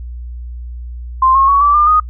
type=tone with pitch steps; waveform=sine; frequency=1046.5 / 1082.8 / 1120.3 / 1159.2 / 1199.3 / 1240.9 Hz; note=C6 / C#6 / C#6 / D6 / D6 / D#6; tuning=0 / -41 / +18 / -23 / +36 / -5 cents; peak=-7 dBFS; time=1.22-2 s; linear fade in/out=5 ms; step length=130 ms; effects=noise-tail reverb RT60 0.1 s tail -25 dB re dry + added 60 Hz sine -24 dBFS peak until 2.09 s